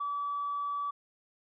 triangle tone with tanh clipping, 1149 Hz, D6, 38 cents flat, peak -31 dBFS, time 0-0.91 s, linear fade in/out 10 ms, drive 4 dB, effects resampled to 11025 Hz

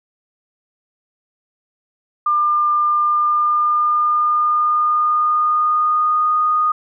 sine tone with pitch glide, 1199 to 1233.4 Hz, D6 to D#6, +36 to -16 cents, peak -13 dBFS, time 2.26-6.72 s, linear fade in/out 5 ms, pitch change +48 cents, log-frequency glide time 2.93-6.36 s, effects none

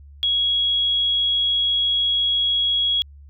sine tone, 3322 Hz, G#7, in tune, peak -17 dBFS, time 0.23-3.02 s, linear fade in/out 0 ms, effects added 71 Hz sine -41 dBFS peak until 3.29 s

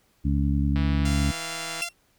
harmonic tone, 70.5 Hz, C#2, 30 cents sharp, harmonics 1 / 2 / 3 / 4, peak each -23 / -26 / -28 / -29 dBFS, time 0.24-1.32 s, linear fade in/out 20 ms
click train, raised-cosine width 0.3 ms, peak -20 dBFS, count 172, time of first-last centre 0.76-1.809 s, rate 163 Hz
5% pulse tone, 690 Hz, F5, 21 cents flat, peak -21 dBFS, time 1.05-1.89 s, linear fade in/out 5 ms
40% pulse tone with exponential decay, 2723 Hz, F7, 44 cents flat, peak -20 dBFS, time 1.82-1.93 s, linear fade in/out 1 ms, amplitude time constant 22 ms
effects pink hiss -65 dBFS RMS until 2.18 s

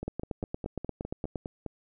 two click trains, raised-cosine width 2 ms, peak -19 / -22 dBFS, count 12 / 9, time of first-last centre 0.08-1.358 / 0.03-1.663 s, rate 8.61 / 4.9 Hz, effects none

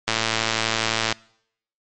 click train, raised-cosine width 0.2 ms, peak -3 dBFS, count 118, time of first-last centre 0.08-1.125 s, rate 112 Hz, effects noise-tail reverb RT60 0.7 s tail -24 dB re dry + MP3 48 kbps

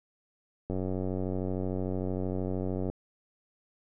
click train, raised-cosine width 2 ms, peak -20 dBFS, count 206, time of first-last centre 0.7-2.9 s, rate 93.2 Hz, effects none

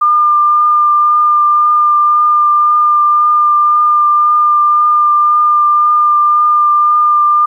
sine tone with vibrato, 1200 Hz, D6, 37 cents sharp, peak -6 dBFS, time 0.01-7.46 s, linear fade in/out 10 ms, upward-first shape triangle, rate 1.9 Hz, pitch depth 12 cents each way, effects 8-bit

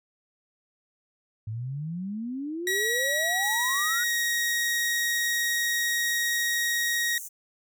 sine exponential sweep, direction up, 105 to 1490 Hz, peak -30 dBFS, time 1.47-4.04 s, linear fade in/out 5 ms
sawtooth tone with pitch glide, 1915 to 1885.4 Hz, A#6 to A#6, +46 to +19 cents, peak -21 dBFS, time 2.67-7.18 s, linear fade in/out 2 ms, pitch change -27 cents, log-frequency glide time 3.49-4.13 s
pink high-pass noise, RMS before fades -39 dBFS, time 3.42-7.29 s, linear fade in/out 20 ms, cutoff 6100 Hz, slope 96 dB/octave
effects none

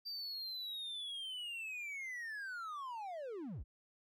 triangle linear sweep, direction down, 4699 to 31 Hz, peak -40 dBFS, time 0.05-3.64 s, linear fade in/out 20 ms, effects none

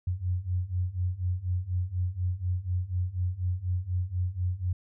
sine beating tone pair, 88.3 / 92.4 Hz, F2 / F#2, +20 / -2 cents, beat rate 4.1 Hz, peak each -31 / -29 dBFS, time 0.07-4.73 s, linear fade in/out 5 ms, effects none

